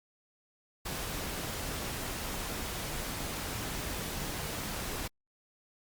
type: noise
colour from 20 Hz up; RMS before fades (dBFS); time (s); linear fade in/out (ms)
pink; -37; 0.85-5.08; 10
effects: Opus 48 kbps